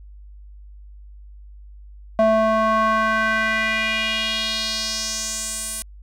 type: tone with band-pass filter sweep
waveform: square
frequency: 220 Hz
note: A3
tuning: in tune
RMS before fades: -21 dBFS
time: 2.19-5.82 s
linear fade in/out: 0 ms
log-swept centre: 690 to 10000 Hz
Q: 2.7
effects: added 50 Hz sine -39 dBFS peak until 6.02 s